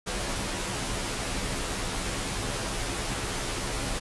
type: noise with comb filter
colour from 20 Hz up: pink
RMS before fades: -31 dBFS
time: 0.06-4 s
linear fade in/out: 20 ms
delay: 13 ms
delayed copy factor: -0.9
effects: resampled to 24000 Hz